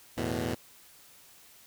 10% pulse chord, E suspended fourth, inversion none, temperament equal, 82.41 / 110 / 123.47 Hz, E2 / A2 / B2, 0 / 0 / 0 cents, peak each -27 dBFS, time 0.17-0.55 s, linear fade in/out 10 ms, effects white hiss -56 dBFS RMS until 1.66 s

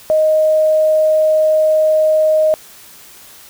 sine tone, 623 Hz, D#5, 2 cents sharp, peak -9 dBFS, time 0.1-2.54 s, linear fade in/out 0 ms, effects white hiss -40 dBFS RMS until 3.49 s

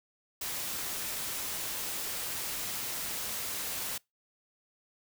white noise, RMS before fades -36 dBFS, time 0.41-3.98 s, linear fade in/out 5 ms, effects noise-tail reverb RT60 0.2 s tail -25 dB re dry

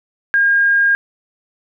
sine tone, 1618 Hz, G#6, 46 cents flat, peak -10 dBFS, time 0.34-0.95 s, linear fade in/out 0 ms, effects none

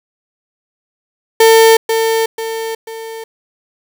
35% pulse tone with echo, 450 Hz, A4, 39 cents sharp, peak -3 dBFS, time 1.4-1.77 s, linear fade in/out 5 ms, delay 490 ms, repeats 3, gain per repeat -7 dB, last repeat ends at 3.24 s, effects 7-bit

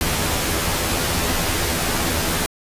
pink noise with comb filter, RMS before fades -21 dBFS, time 0.01-2.46 s, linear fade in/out 0 ms, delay 12 ms, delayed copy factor +0.65, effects resampled to 32000 Hz

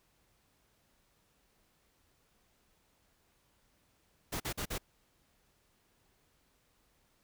pink noise bursts, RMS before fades -37 dBFS, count 4, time 4.32-4.783 s, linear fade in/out 10 ms, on 82 ms, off 45 ms, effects pink hiss -72 dBFS RMS until 7.23 s

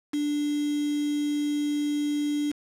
sine tone with quantisation, 293.7 Hz, D4, in tune, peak -24 dBFS, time 0.13-2.52 s, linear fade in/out 10 ms, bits 6, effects low-pass 10000 Hz 12 dB/octave

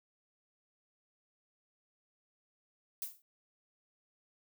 violet noise with exponential decay, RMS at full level -35 dBFS, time 3.02-3.22 s, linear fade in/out 1 ms, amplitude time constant 43 ms, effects none

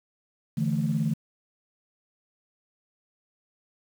sine chord, D suspended second, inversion none, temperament equal, 146.83 / 164.81 / 220 Hz, D3 / E3 / A3, 0 / 0 / 0 cents, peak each -27 dBFS, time 0.57-1.14 s, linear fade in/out 10 ms, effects tanh soft clip ceiling -15 dBFS + 8-bit

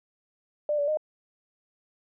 sine tone with pitch steps, 595 / 576 / 614 Hz, D5 / D5 / D#5, +22 / -34 / -23 cents, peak -23 dBFS, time 0.69-0.972 s, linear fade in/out 2 ms, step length 94 ms, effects none

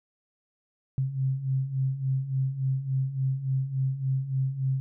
sine beating tone pair, 130.8 / 134.3 Hz, C3 / C3, 0 / +46 cents, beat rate 3.5 Hz, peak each -31 / -26 dBFS, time 0.98-4.8 s, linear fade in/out 0 ms, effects none

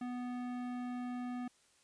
sine tone with tanh clipping, 246.9 Hz, B3, in tune, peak -40 dBFS, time 0.01-1.48 s, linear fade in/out 5 ms, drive 17 dB, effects white hiss -69 dBFS RMS until 1.83 s + resampled to 22050 Hz

